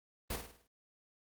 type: noise with echo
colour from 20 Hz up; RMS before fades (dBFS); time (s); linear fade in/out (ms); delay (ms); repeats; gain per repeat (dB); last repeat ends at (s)
pink; -37; 0.3-0.36; 5; 52; 6; -6; 0.672
effects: Opus 24 kbps